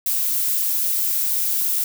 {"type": "noise", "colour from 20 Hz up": "violet", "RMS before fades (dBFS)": -21, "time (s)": [0.06, 1.84], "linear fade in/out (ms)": 2, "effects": []}